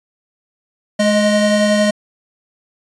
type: tone pair together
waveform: square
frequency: 210.9 / 621.8 Hz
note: G#3 / D#5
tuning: +27 / -1 cents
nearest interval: octave + perfect fifth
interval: 1872 cents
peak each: -15 dBFS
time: 0.99-1.91 s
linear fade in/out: 10 ms
effects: resampled to 22050 Hz